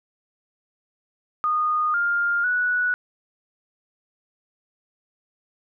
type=tone with pitch steps; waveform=sine; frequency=1230 / 1404 / 1473 Hz; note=D#6 / F6 / F#6; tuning=-20 / +9 / -8 cents; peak=-19 dBFS; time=1.44-2.94 s; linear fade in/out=0 ms; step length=500 ms; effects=none